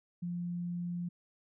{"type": "tone", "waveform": "sine", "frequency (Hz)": 174.61, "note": "F3", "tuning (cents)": 0, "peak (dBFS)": -34, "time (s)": [0.22, 1.09], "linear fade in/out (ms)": 10, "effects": []}